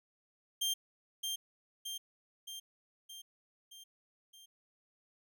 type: tone with echo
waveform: sawtooth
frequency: 3180 Hz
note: G7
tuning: 24 cents sharp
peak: -28 dBFS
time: 0.61-0.74 s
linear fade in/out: 10 ms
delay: 620 ms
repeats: 6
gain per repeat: -4 dB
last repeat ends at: 4.46 s
effects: none